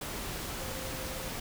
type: tone in noise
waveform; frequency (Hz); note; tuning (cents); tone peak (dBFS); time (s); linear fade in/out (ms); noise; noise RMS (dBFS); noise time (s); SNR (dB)
sine; 523.3; C5; 0; -44; 0.6-1.29; 5; pink; -38; 0.01-1.4; -9
effects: none